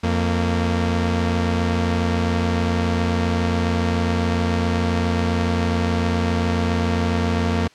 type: tone pair together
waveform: sawtooth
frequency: 87.25 / 229.6 Hz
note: F2 / A#3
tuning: -1 / -26 cents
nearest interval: octave + perfect fourth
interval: 1675 cents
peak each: -16 / -18 dBFS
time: 0.03-7.68 s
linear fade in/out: 10 ms
effects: white hiss -52 dBFS RMS until 7.74 s + low-pass 5000 Hz 12 dB/octave